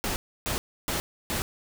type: noise bursts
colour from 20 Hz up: pink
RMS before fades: -29 dBFS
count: 4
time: 0.04-1.42 s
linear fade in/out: 0 ms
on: 120 ms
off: 300 ms
effects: none

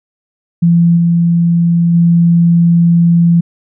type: tone with level steps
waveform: sine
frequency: 170 Hz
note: F3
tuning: 46 cents flat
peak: -5 / -7 / -5 dBFS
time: 0.62-3.41 s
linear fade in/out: 10 ms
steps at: 0.96 / 1.93 s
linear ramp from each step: 20 ms
effects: none

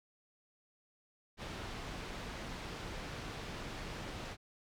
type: low-pass noise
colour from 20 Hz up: pink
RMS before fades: -44 dBFS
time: 1.37-4.37 s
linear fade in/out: 50 ms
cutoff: 4500 Hz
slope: 12 dB/octave
effects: none

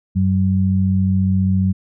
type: tone pair together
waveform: sine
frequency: 94.78 / 189.4 Hz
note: F#2 / F#3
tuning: +42 / +41 cents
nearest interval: octave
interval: 1199 cents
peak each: -16 dBFS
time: 0.15-1.73 s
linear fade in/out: 20 ms
effects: none

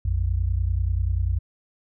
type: tone pair together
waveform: sine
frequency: 58.44 / 88.7 Hz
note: A#1 / F2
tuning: +5 / +27 cents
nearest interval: perfect fifth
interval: 722 cents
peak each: -23 dBFS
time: 0.05-1.39 s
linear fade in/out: 5 ms
effects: none

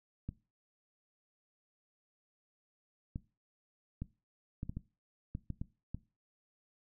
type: clicks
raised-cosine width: 5 ms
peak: -26 dBFS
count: 10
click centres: 0.29 / 3.159 / 4.02 / 4.631 / 4.695 / 4.77 / 5.351 / 5.503 / 5.615 / 5.946 s
effects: noise-tail reverb RT60 0.3 s tail -19 dB re dry

